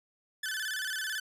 sawtooth tone with vibrato, 1625 Hz, G#6, 38 cents flat, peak -29 dBFS, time 0.43-1.2 s, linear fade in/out 5 ms, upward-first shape square, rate 18 Hz, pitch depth 110 cents each way, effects resampled to 32000 Hz

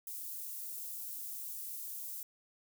white high-pass noise, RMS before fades -43 dBFS, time 0.07-2.23 s, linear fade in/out 2 ms, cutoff 11000 Hz, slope 12 dB/octave, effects none

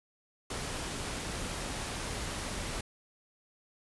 pink noise, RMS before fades -37 dBFS, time 0.5-2.81 s, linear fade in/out 5 ms, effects resampled to 24000 Hz

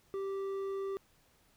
sine tone with hard clipping, 390.5 Hz, G4, 7 cents flat, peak -36 dBFS, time 0.14-0.97 s, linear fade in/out 0 ms, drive 6 dB, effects pink hiss -68 dBFS RMS until 1.56 s

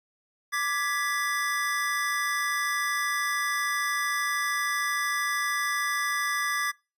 square chord, G# diminished, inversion second, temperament equal with one note detuned, 1174.7 / 1676.6 / 1975.5 Hz, D6 / G#6 / B6, 0 / +16 / 0 cents, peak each -31 dBFS, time 0.52-6.72 s, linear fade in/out 20 ms, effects noise-tail reverb RT60 0.3 s tail -25 dB re dry + resampled to 32000 Hz

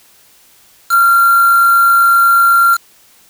sine tone with quantisation, 1379 Hz, F6, 22 cents flat, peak -6 dBFS, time 0.89-2.78 s, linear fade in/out 50 ms, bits 3, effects white hiss -47 dBFS RMS until 3.29 s

